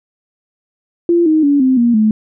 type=tone with pitch steps; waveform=sine; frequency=343.1 / 312.8 / 285.2 / 260 / 237.1 / 216.1 Hz; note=F4 / D#4 / C#4 / C4 / A#3 / A3; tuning=-31 / +9 / +49 / -11 / +30 / -31 cents; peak=-8 dBFS; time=1.09-2.11 s; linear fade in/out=2 ms; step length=170 ms; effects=none